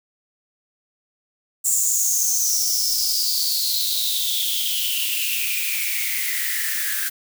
blue noise with high-pass filter sweep, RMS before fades -22 dBFS, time 1.64-7.1 s, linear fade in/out 20 ms, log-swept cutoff 7500 to 1600 Hz, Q 8.8, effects none

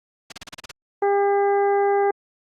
white noise bursts, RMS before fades -31 dBFS, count 8, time 0.3-0.714 s, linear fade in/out 5 ms, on 22 ms, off 34 ms
harmonic tone, 401.3 Hz, G4, 41 cents sharp, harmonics 1 / 2 / 3 / 4 / 5, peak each -18 / -21 / -34 / -34 / -36 dBFS, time 1.02-2.11 s, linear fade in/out 5 ms
effects low-pass 5000 Hz 12 dB/octave + Opus 48 kbps

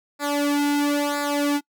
sawtooth tone with flanger, 289.1 Hz, D4, 27 cents flat, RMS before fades -22 dBFS, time 0.19-1.61 s, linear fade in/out 50 ms, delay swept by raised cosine 0.33 to 1.83 ms, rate 1 Hz, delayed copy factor -0.85, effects noise-tail reverb RT60 0.1 s tail -25 dB re dry

